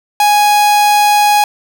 45% pulse tone, 830.6 Hz, G#5, in tune, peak -7 dBFS, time 0.2-1.44 s, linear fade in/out 2 ms, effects 8-bit

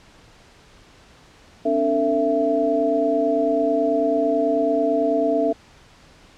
sine tone cluster, 262.8 / 291.9 / 451.7 / 667 Hz, C4 / D4 / A4 / E5, +8 / -10 / +45 / +20 cents, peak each -27 / -23 / -23 / -20 dBFS, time 1.65-5.53 s, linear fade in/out 10 ms, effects pink hiss -50 dBFS RMS until 6.37 s + low-pass 6000 Hz 12 dB/octave

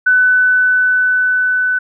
sine tone with level ramp, 1500 Hz, F#6, 23 cents sharp, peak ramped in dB -7 to -12 dBFS, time 0.06-1.79 s, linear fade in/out 10 ms, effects none

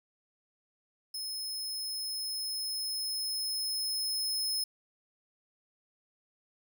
sawtooth tone with level ramp, 5180 Hz, E8, 31 cents flat, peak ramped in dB -33 to -27 dBFS, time 1.14-4.64 s, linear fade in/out 5 ms, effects none

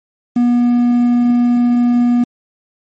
triangle tone with quantisation, 241.7 Hz, B3, 37 cents flat, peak -7 dBFS, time 0.36-2.24 s, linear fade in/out 5 ms, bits 6, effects MP3 32 kbps

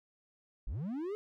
triangle linear sweep, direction up, 32.7 to 433.2 Hz, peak -33 dBFS, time 0.67-1.15 s, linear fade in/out 0 ms, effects none

